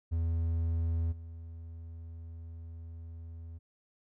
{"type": "tone with level steps", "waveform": "triangle", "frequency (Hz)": 82.7, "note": "E2", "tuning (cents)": 6, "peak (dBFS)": [-26, -40], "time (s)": [0.11, 3.59], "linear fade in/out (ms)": 20, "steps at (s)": 1.11, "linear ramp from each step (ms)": 20, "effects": []}